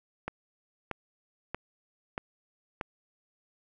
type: click train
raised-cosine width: 0.5 ms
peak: -18 dBFS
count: 5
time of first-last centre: 0.28-2.812 s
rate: 1.58 Hz
effects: none